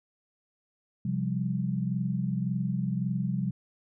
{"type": "chord", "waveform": "sine", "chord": "C suspended fourth", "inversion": "none", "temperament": "just", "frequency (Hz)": [130.81, 174.42, 196.22], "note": ["C3", "F3", "G3"], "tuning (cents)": [0, -2, 2], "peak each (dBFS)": -31, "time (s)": [1.05, 3.51], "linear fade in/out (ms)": 5, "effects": []}